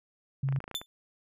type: tone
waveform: sine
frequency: 135.5 Hz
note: C#3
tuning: 39 cents flat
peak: -26 dBFS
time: 0.43-0.59 s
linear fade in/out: 5 ms
type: clicks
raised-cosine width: 0.5 ms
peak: -27 dBFS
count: 9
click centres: 0.488 / 0.525 / 0.562 / 0.604 / 0.641 / 0.679 / 0.713 / 0.744 / 0.815 s
type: tone with exponential decay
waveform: 40% pulse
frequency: 3520 Hz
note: A7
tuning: in tune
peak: -26 dBFS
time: 0.75-0.86 s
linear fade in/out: 0 ms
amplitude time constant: 23 ms
effects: none